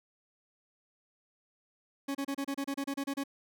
40% pulse tone bursts, 277.2 Hz, C#4, in tune, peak -31 dBFS, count 12, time 2.08-3.238 s, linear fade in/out 10 ms, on 69 ms, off 30 ms, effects none

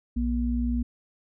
sine tone pair together, 59.98 / 239.9 Hz, B1 / A#3, -50 / +50 cents, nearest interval 2 octaves, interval 2400 cents, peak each -26 dBFS, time 0.16-0.83 s, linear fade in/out 10 ms, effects none

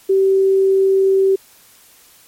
sine tone, 385.9 Hz, G4, 27 cents flat, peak -10 dBFS, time 0.09-1.36 s, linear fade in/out 10 ms, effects white hiss -48 dBFS RMS until 2.27 s + MP3 64 kbps

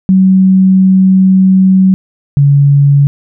sine tone pair in turn, 188.9 / 141.52 Hz, F#3 / C#3, +36 / +36 cents, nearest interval perfect fourth, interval 500 cents, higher first, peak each -3 dBFS, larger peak neither, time 0.09-1.94 / 2.37-3.07 s, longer first, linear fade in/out 0 ms, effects none

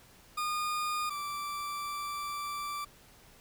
40% pulse tone pair in turn, 1220 / 1169 Hz, D#6 / D6, -34 / -8 cents, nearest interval minor second, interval 74 cents, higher first, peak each -30 / -34 dBFS, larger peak first, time 0.37-1.1 / 1.1-2.85 s, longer second, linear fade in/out 10 ms, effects pink hiss -58 dBFS RMS until 3.4 s

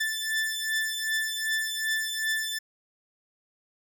sawtooth beating tone pair, 1760 / 1762.6 Hz, A6 / A6, 0 / +3 cents, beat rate 2.6 Hz, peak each -26 / -27 dBFS, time 0-2.59 s, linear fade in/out 10 ms, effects none

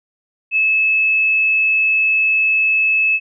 sine tone, 2600 Hz, E7, 24 cents flat, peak -12 dBFS, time 0.51-3.2 s, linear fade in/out 50 ms, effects none

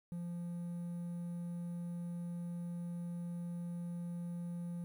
triangle tone with quantisation, 173.1 Hz, F3, 15 cents flat, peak -37 dBFS, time 0.12-4.84 s, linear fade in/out 0 ms, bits 11, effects none

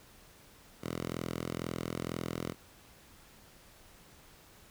5% pulse tone with high-pass filter, 42.08 Hz, E1, 36 cents sharp, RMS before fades -38 dBFS, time 0.81-2.55 s, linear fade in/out 50 ms, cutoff 120 Hz, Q 1, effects pink hiss -58 dBFS RMS until 4.7 s

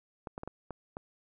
clicks, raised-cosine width 1 ms, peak -25 dBFS, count 6, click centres 0.272 / 0.379 / 0.434 / 0.476 / 0.707 / 0.969 s, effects none

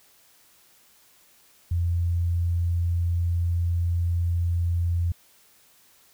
sine tone, 86 Hz, F2, 26 cents flat, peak -21 dBFS, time 1.71-5.12 s, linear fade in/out 5 ms, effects white hiss -58 dBFS RMS until 6.13 s

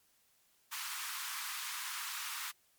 pink high-pass noise, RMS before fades -41 dBFS, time 0.71-2.52 s, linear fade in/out 20 ms, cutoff 980 Hz, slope 48 dB/octave, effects white hiss -71 dBFS RMS until 2.78 s + MP3 96 kbps

